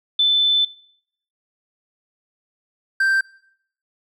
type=tone pair in turn; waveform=sine / triangle; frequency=3520 / 1568 Hz; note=A7 / G6; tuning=0 / 0 cents; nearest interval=octave + major second; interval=1400 cents; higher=first; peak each=-13 dBFS; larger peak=neither; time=0.19-0.65 / 3-3.21 s; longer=first; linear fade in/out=5 ms; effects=noise-tail reverb RT60 0.7 s tail -23 dB re dry